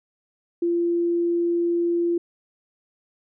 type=tone; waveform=sine; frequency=343.2 Hz; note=F4; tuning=30 cents flat; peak=-19 dBFS; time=0.62-2.18 s; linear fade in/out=5 ms; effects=none